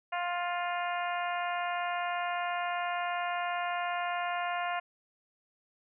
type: harmonic tone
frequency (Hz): 351.4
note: F4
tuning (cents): +11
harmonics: 2 / 3 / 4 / 5 / 6 / 7 / 8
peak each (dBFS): -33 / -37 / -39 / -41 / -43 / -44 / -45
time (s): 0.12-4.8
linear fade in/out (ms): 10
effects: none